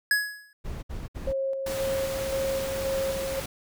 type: tone with exponential decay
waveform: square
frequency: 1679 Hz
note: G#6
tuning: 18 cents sharp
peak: -18 dBFS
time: 0.11-0.53 s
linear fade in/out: 2 ms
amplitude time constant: 90 ms
type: noise bursts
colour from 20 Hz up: brown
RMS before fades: -34 dBFS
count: 3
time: 0.64-1.334 s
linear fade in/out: 20 ms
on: 190 ms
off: 62 ms
type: tone with tremolo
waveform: sine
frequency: 539 Hz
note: C#5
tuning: 49 cents flat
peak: -25 dBFS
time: 1.27-3.4 s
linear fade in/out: 5 ms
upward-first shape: square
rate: 1.9 Hz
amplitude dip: 35%
type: noise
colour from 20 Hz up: pink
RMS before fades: -35 dBFS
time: 1.66-3.46 s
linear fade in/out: 5 ms
effects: none